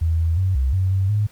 sine tone with pitch steps, 81.7 / 82.2 / 93.9 / 65.7 / 93.9 / 95.9 / 104.7 Hz, E2 / E2 / F#2 / C2 / F#2 / G2 / G#2, -15 / -4 / +26 / +8 / +26 / -37 / +15 cents, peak -16 dBFS, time 0.01-1.27 s, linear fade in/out 10 ms, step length 180 ms, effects pink hiss -52 dBFS RMS until 1.31 s

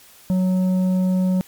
sine tone with tanh clipping, 185 Hz, F#3, in tune, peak -17 dBFS, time 0.3-1.41 s, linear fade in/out 0 ms, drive 7 dB, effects white hiss -48 dBFS RMS until 1.47 s + MP3 96 kbps

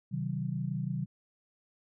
sine chord, C diminished, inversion none, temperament just, 130.81 / 156.98 / 188.37 Hz, C3 / Eb3 / Gb3, 0 / +16 / +31 cents, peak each -35 / -35 / -36 dBFS, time 0.11-1.06 s, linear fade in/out 20 ms, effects none

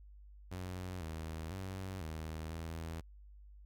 sawtooth tone with pitch steps, 91.3 / 80.1 / 94.9 / 79.3 / 81.7 Hz, F#2 / E2 / F#2 / D#2 / E2, -23 / -49 / +44 / +33 / -15 cents, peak -37 dBFS, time 0.51-3.01 s, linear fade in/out 10 ms, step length 500 ms, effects added 50 Hz sine -53 dBFS peak until 3.65 s

